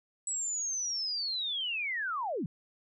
sine linear sweep, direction down, 7902 to 130 Hz, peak -31 dBFS, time 0.27-2.46 s, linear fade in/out 2 ms, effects none

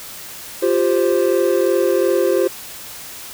triangle chord, F suspended second, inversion none, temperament equal, 349.2 / 392 / 523.3 Hz, F4 / G4 / C5, 0 / 0 / 0 cents, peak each -16 dBFS, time 0.62-2.48 s, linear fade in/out 10 ms, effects white hiss -34 dBFS RMS until 3.33 s

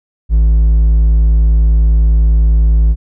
sine tone with hard clipping, 55 Hz, A1, in tune, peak -7 dBFS, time 0.29-2.96 s, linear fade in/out 50 ms, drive 3 dB, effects none

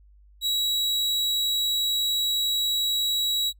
40% pulse tone, 3883 Hz, B7, 30 cents flat, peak -21 dBFS, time 0.41-3.53 s, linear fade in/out 50 ms, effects noise-tail reverb RT60 0.1 s tail -26 dB re dry + added 50 Hz sine -51 dBFS peak until 3.59 s

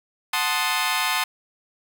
15% pulse chord, F# diminished seventh, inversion none, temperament equal, 740 / 880 / 1046.5 / 1244.5 Hz, F#5 / A5 / C6 / Eb6, 0 / 0 / 0 / 0 cents, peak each -23 / -20 / -19 / -21 dBFS, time 0.33-1.24 s, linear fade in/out 5 ms, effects none

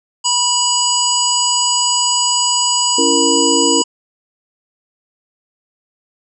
harmonic tone, 978 Hz, B5, 17 cents flat, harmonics 1 / 3 / 5 / 7 / 8, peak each -19 / -19 / -19 / -19 / -19 dBFS, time 0.24-3.84 s, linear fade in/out 20 ms
sine chord, A# diminished, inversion first, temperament just, 279.7 / 335.6 / 466.2 Hz, C#4 / E4 / A#4, +16 / +31 / 0 cents, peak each -18 dBFS, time 2.98-3.82 s, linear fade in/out 5 ms
effects none

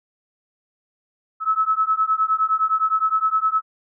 sine beating tone pair, 1293 / 1302.7 Hz, E6 / E6, -34 / -21 cents, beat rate 9.7 Hz, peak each -20 dBFS, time 1.4-3.62 s, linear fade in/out 50 ms, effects none

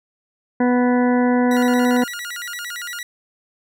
harmonic tone, 246.9 Hz, B3, in tune, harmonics 1 / 2 / 3 / 4 / 6 / 7 / 8, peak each -15 / -21 / -25 / -27 / -31 / -32 / -33 dBFS, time 0.6-2.04 s, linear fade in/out 5 ms
sawtooth tone with vibrato, 1661.2 Hz, G#6, in tune, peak -24 dBFS, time 1.51-3.03 s, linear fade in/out 2 ms, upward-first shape square, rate 8.8 Hz, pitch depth 270 cents each way
effects none

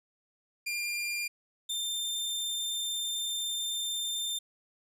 sawtooth tone pair in turn, 2397 / 3591 Hz, D7 / A7, +35 / +35 cents, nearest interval perfect fifth, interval 700 cents, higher second, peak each -28 / -28 dBFS, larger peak neither, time 0.66-1.28 / 1.69-4.39 s, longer second, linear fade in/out 10 ms, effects resampled to 32000 Hz

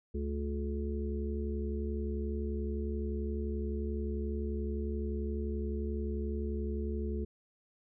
harmonic tone with a mistuned harmonic, 71.5 Hz, D2, 46 cents flat, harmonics 1 / 3 / 5 / 6, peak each -34 / -39 / -41 / -42 dBFS, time 0.14-7.25 s, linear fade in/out 10 ms, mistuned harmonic 3, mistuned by +16 cents, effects none

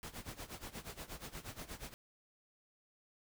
pink noise with tremolo, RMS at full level -45 dBFS, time 0.03-1.94 s, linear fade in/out 0 ms, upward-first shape sine, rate 8.4 Hz, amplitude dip 85%, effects none

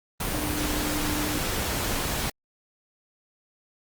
sine tone in noise, 300.3 Hz, D4, 39 cents sharp, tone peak -31 dBFS, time 0.34-1.39 s, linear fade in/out 5 ms, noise pink, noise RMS -28 dBFS, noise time 0.2-2.3 s, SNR -6 dB, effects Opus 32 kbps

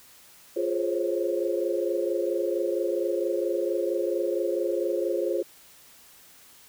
sine chord, Db major seventh, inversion first, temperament equal with one note detuned, 349.2 / 415.3 / 523.3 / 547.7 Hz, F4 / Ab4 / C5 / Db5, 0 / 0 / 0 / -21 cents, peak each -28 / -30 / -30 / -31 dBFS, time 0.56-5.43 s, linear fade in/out 10 ms, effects white hiss -53 dBFS RMS until 6.68 s

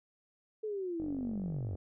sine linear sweep, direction down, 440 to 82.6 Hz, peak -34 dBFS, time 0.63-1.76 s, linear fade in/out 10 ms
click train, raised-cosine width 2 ms, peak -32 dBFS, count 37, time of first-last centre 1-1.753 s, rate 47.8 Hz
effects none

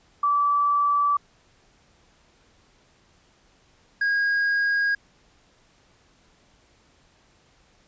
sine / triangle tone pair in turn, 1157 / 1636.2 Hz, D6 / G#6, -26 / -26 cents, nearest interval tritone, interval 600 cents, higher second, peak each -18 dBFS, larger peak neither, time 0.23-1.17 / 4.01-4.95 s, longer neither, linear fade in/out 5 ms, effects pink hiss -60 dBFS RMS until 7.87 s + resampled to 16000 Hz

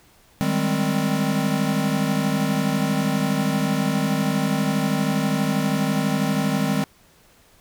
square chord, Ab major seventh, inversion second, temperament equal with one note detuned, 155.56 / 195.32 / 207.7 / 261.6 Hz, Eb3 / G3 / Ab3 / C4, 0 / -6 / 0 / 0 cents, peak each -26 dBFS, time 0.41-6.84 s, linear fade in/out 0 ms, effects pink hiss -55 dBFS RMS until 7.6 s

